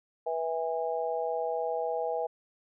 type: harmonic tone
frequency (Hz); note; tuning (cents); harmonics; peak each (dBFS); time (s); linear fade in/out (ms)
163.4; E3; -15; 3 / 4 / 5; -32 / -33 / -34; 0.26-2.27; 10
effects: none